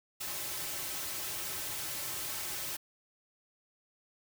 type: noise with comb filter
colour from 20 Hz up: white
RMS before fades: -38 dBFS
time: 0.2-2.77 s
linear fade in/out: 10 ms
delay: 4.2 ms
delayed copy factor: -0.85
effects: none